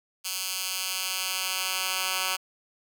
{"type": "tone with high-pass filter sweep", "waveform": "10% pulse", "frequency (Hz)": 187.2, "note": "F#3", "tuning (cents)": 20, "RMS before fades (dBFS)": -30, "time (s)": [0.24, 2.37], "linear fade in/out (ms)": 20, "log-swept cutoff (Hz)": [4100, 1700], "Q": 0.74, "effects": []}